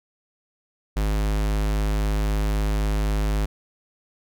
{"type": "tone", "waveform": "square", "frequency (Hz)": 51.91, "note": "G#1", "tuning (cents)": 0, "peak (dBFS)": -21, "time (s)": [0.96, 3.46], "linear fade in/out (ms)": 10, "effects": []}